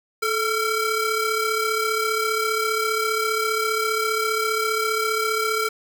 30% pulse ring-modulated tone, 905 Hz, A5, 48 cents sharp, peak -15 dBFS, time 0.22-5.69 s, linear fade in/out 10 ms, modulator 470 Hz, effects none

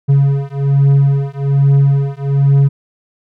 triangle beating tone pair, 138.59 / 139.79 Hz, C#3 / C#3, 0 / +15 cents, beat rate 1.2 Hz, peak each -10 dBFS, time 0.08-2.69 s, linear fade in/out 20 ms, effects none

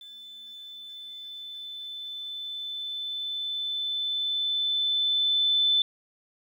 sine tone with level ramp, 3519 Hz, A7, in tune, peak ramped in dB -43 to -19 dBFS, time 0.01-5.82 s, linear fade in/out 2 ms, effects 10-bit

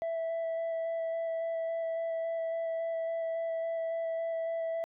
sine tone with vibrato, 659.3 Hz, E5, in tune, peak -28 dBFS, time 0.02-4.84 s, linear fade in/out 0 ms, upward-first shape square, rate 3.6 Hz, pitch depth 8 cents each way, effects tanh soft clip ceiling -30 dBFS

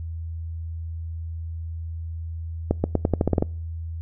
accelerating click train, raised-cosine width 2 ms, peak -6 dBFS, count 10, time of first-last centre 2.71-3.424 s, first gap 130 ms, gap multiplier 0.87, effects noise-tail reverb RT60 0.5 s tail -26 dB re dry + added 82 Hz sine -29 dBFS peak until 4.01 s

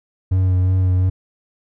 triangle tone with vibrato, 92.5 Hz, F#2, in tune, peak -11 dBFS, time 0.31-1.1 s, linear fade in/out 10 ms, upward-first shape sine, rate 2.8 Hz, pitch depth 21 cents each way, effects none

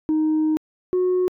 sine tone pair in turn, 311.1 / 365.3 Hz, D#4 / F#4, 0 / -22 cents, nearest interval minor third, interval 278 cents, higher second, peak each -15 dBFS, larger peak neither, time 0.09-0.57 / 0.93-1.28 s, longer first, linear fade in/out 0 ms, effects tanh soft clip ceiling -15 dBFS

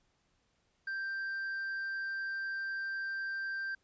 triangle tone, 1574 Hz, G6, 7 cents sharp, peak -33 dBFS, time 0.87-3.75 s, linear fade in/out 5 ms, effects pink hiss -75 dBFS RMS until 3.83 s + resampled to 16000 Hz

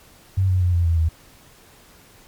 sine tone with pitch steps, 95.2 / 92.06 / 89.03 / 86.1 / 83.26 / 80.52 Hz, F#2 / F#2 / F2 / F2 / E2 / E2, +50 / -8 / +34 / -24 / +18 / -40 cents, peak -15 dBFS, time 0.37-1.09 s, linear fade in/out 10 ms, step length 120 ms, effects pink hiss -50 dBFS RMS until 2.27 s + MP3 96 kbps

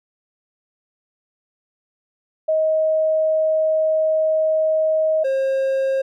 sine / triangle tone pair in turn, 630 / 535.8 Hz, D#5 / C5, +21 / +41 cents, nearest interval minor third, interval 280 cents, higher first, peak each -15 dBFS, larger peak neither, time 2.48-5.24 / 5.24-6.02 s, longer first, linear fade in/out 10 ms, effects none

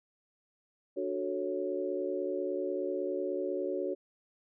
sine chord, D major seventh, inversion none, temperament equal, 293.7 / 370 / 440 / 554.4 Hz, D4 / F#4 / A4 / C#5, 0 / 0 / 0 / 0 cents, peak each -39 / -34 / -39 / -36 dBFS, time 0.96-3.95 s, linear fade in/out 20 ms, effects none

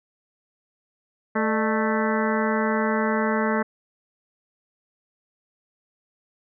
harmonic tone with a mistuned harmonic, 219.7 Hz, A3, 2 cents flat, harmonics 1 / 2 / 3 / 4 / 5 / 6 / 7 / 8 / 9, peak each -24 / -27 / -29 / -30 / -31 / -32 / -32 / -33 / -34 dBFS, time 1.35-3.63 s, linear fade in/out 10 ms, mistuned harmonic 3, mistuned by -140 cents, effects none

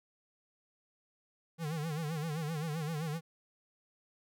square tone with vibrato, 156.8 Hz, D#3, 14 cents sharp, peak -35 dBFS, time 1.58-3.21 s, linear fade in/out 50 ms, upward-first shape sine, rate 7.7 Hz, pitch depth 120 cents each way, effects none

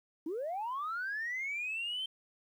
sine linear sweep, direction up, 293.7 to 3136 Hz, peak -33 dBFS, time 0.26-2.06 s, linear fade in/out 5 ms, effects tanh soft clip ceiling -31 dBFS + 11-bit

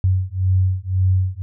sine beating tone pair, 92.5 / 94.4 Hz, F#2 / F#2, 0 / +35 cents, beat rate 1.9 Hz, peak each -18 dBFS, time 0.04-1.42 s, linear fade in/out 0 ms, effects none

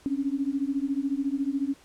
sine beating tone pair, 270 / 284 Hz, C#4 / C#4, -45 / +42 cents, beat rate 14 Hz, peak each -28 dBFS, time 0.06-1.74 s, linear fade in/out 0 ms, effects pink hiss -56 dBFS RMS until 1.84 s + low-pass 10000 Hz 12 dB/octave

